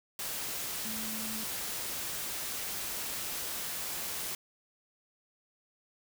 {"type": "tone in noise", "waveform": "sine", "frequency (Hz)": 219.7, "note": "A3", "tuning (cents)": -2, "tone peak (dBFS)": -41, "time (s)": [0.85, 1.44], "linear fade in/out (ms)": 2, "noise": "white", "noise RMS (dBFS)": -37, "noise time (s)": [0.19, 4.35], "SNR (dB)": -7, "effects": []}